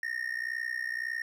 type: tone with amplitude modulation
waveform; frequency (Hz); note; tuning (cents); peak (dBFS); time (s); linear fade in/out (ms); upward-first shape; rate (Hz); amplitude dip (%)
triangle; 1840; A#6; -23; -26; 0.03-1.22; 2; sine; 61.8; 90
effects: none